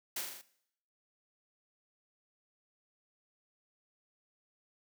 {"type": "noise with echo", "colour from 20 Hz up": "white", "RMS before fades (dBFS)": -37, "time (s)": [0.16, 0.21], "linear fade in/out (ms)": 5, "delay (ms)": 41, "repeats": 5, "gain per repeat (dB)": -3, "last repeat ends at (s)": 0.415, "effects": ["noise-tail reverb RT60 0.7 s tail -18 dB re dry", "high-pass 200 Hz 12 dB/octave"]}